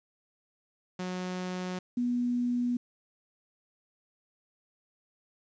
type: tone pair in turn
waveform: sawtooth / sine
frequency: 182.6 / 243.7 Hz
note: F#3 / B3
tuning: -23 / -23 cents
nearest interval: perfect fourth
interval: 500 cents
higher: second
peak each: -29 / -26 dBFS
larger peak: second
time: 0.99-1.79 / 1.97-2.77 s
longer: neither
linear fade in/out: 5 ms
effects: resampled to 16000 Hz + 10-bit